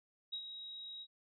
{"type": "tone with ADSR envelope", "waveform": "sine", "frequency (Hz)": 3814, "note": "A#7", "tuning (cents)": 39, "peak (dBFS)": -37, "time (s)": [0.32, 1.07], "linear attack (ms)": 15, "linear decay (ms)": 75, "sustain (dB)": -8, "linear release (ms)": 54, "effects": []}